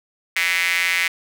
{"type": "tone with high-pass filter", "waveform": "square", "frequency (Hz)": 88.5, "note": "F2", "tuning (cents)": 23, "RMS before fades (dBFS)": -20, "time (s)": [0.36, 1.08], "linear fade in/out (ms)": 5, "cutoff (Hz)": 2100, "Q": 5, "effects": []}